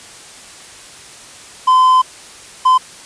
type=tone bursts at uneven times; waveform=triangle; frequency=1025 Hz; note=C6; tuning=36 cents flat; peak=-5 dBFS; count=2; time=1.67-2.02 / 2.65-2.78 s; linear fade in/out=10 ms; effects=white hiss -37 dBFS RMS until 3.05 s + resampled to 22050 Hz